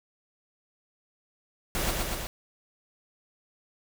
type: noise with echo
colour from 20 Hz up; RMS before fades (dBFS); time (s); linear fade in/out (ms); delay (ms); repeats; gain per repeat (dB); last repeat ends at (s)
pink; -29; 1.75-1.91; 0; 120; 3; -2; 2.27
effects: none